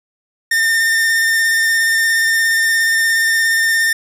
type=tone with vibrato; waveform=45% pulse; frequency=1811 Hz; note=A6; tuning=49 cents sharp; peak=-12 dBFS; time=0.51-3.93 s; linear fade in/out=5 ms; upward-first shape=square; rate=17 Hz; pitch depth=12 cents each way; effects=none